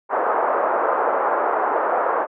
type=band-pass noise; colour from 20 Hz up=pink; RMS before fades=-20 dBFS; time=0.09-2.27 s; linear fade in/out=50 ms; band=490 to 1300 Hz; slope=24 dB/octave; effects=low-pass 2000 Hz 12 dB/octave